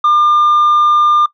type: tone with tanh clipping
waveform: sine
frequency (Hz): 1200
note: D6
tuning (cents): +37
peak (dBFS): -8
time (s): 0.04-1.26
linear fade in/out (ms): 5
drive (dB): 2
effects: noise-tail reverb RT60 0.1 s tail -19 dB re dry